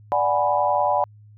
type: chord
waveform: sine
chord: G# half-diminished seventh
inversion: second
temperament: equal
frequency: 587.3 / 740 / 830.6 / 987.8 Hz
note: D5 / F#5 / G#5 / B5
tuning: 0 / 0 / 0 / 0 cents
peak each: -23 dBFS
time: 0.12-1.04 s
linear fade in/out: 0 ms
effects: added 105 Hz sine -45 dBFS peak until 1.37 s